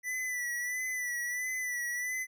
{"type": "tone with vibrato", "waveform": "square", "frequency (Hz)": 1975.5, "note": "B6", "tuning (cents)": 0, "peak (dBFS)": -33, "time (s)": [0.03, 2.27], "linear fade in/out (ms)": 50, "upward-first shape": "sine", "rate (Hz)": 1.5, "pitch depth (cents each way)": 45, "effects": []}